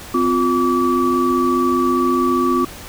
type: tone cluster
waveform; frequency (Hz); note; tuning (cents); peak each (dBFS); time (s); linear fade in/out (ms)
sine; 257.1 / 352.2 / 1151; C4 / F4 / D6; -30 / +15 / -35; -18; 0.14-2.65; 5
effects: pink hiss -35 dBFS RMS until 2.88 s